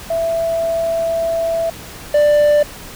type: tone pair in turn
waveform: sine / triangle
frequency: 663 / 590.7 Hz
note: E5 / D5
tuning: +10 / +10 cents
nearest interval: major second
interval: 200 cents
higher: first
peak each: -15 / -7 dBFS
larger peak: second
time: 0.1-1.7 / 2.14-2.63 s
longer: first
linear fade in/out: 5 ms
effects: pink hiss -34 dBFS RMS until 2.95 s